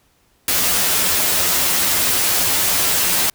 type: noise with comb filter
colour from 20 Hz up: white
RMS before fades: -17 dBFS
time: 0.48-3.3 s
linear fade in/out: 2 ms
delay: 11 ms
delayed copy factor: +0.65
effects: pink hiss -59 dBFS RMS until 3.34 s